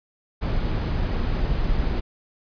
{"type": "noise", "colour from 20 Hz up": "brown", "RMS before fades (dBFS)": -23, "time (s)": [0.41, 2.01], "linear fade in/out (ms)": 20, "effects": ["resampled to 11025 Hz"]}